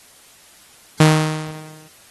sawtooth tone with exponential decay, 155.56 Hz, D#3, in tune, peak -3 dBFS, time 1-1.88 s, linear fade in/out 5 ms, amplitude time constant 190 ms, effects white hiss -48 dBFS RMS until 2.1 s + AAC 32 kbps

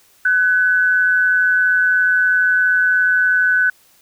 sine tone pair together, 1502 / 1679 Hz, F#6 / G#6, +26 / +18 cents, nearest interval major second, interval 192 cents, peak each -12 / -22 dBFS, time 0.25-3.7 s, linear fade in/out 5 ms, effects white hiss -53 dBFS RMS until 4.01 s

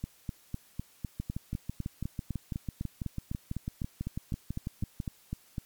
two click trains, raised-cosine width 5 ms, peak -21 / -21 dBFS, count 24 / 23, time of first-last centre 1.2-5.002 / 0.04-5.582 s, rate 6.05 / 3.97 Hz, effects white hiss -61 dBFS RMS until 5.65 s + MP3 96 kbps

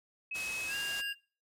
sine tone with pitch glide, 2562 to 2794 Hz, E7 to F7, -50 to 0 cents, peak -36 dBFS, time 0.31-1.13 s, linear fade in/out 5 ms, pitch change +150 cents, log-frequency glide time 0.69-0.75 s
white low-pass noise, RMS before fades -44 dBFS, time 0.34-1.02 s, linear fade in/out 20 ms, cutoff 10000 Hz, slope 24 dB/octave
square tone, 1639 Hz, G#6, 23 cents flat, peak -39 dBFS, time 0.67-1.15 s, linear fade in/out 50 ms
effects noise-tail reverb RT60 0.4 s tail -22 dB re dry

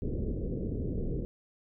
pink low-pass noise, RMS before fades -33 dBFS, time 0.02-1.25 s, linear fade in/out 0 ms, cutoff 490 Hz, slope 48 dB/octave, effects none

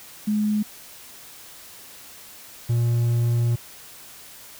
sine / triangle tone pair in turn, 211 / 118.42 Hz, G#3 / A#2, +28 / +28 cents, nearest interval minor seventh, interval 1000 cents, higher first, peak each -19 / -16 dBFS, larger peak second, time 0.27-0.63 / 2.69-3.56 s, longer second, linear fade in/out 10 ms, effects white hiss -44 dBFS RMS until 4.59 s

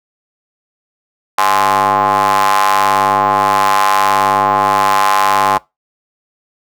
sawtooth ring-modulated tone, 99.2 Hz, G2, 21 cents sharp, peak -3 dBFS, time 1.38-5.58 s, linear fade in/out 5 ms, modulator 942 Hz, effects noise-tail reverb RT60 0.2 s tail -22 dB re dry + high-pass 60 Hz 12 dB/octave

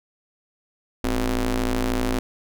sawtooth ring-modulated tone, 116.54 Hz, A#2, in tune, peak -14 dBFS, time 1.04-2.19 s, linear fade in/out 0 ms, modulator 143 Hz, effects none

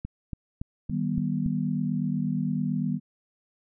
click train, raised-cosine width 5 ms, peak -20 dBFS, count 6, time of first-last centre 0.05-1.462 s, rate 3.54 Hz
sine chord, Eb augmented, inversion none, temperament just, 155.56 / 194.45 / 243.1 Hz, Eb3 / G3 / B3, 0 / -14 / -27 cents, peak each -29 dBFS, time 0.89-3 s, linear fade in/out 50 ms
effects none

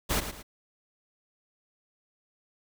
pink noise with echo, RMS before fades -27 dBFS, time 0.09-0.21 s, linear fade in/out 20 ms, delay 110 ms, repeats 2, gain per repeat -9 dB, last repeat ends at 0.43 s, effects none

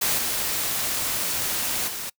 white noise with level steps, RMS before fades -23 / -26 / -32 dBFS, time 0.01-2.1 s, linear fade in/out 10 ms, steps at 0.17 / 1.87 s, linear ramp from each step 20 ms, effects noise-tail reverb RT60 0.1 s tail -24 dB re dry

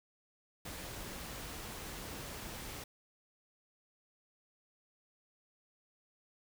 pink noise, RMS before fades -45 dBFS, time 0.65-2.84 s, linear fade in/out 5 ms, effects none

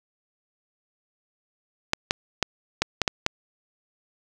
clicks, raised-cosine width 0.2 ms, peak -3 dBFS, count 7, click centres 1.934 / 2.109 / 2.427 / 2.82 / 3.017 / 3.078 / 3.264 s, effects none

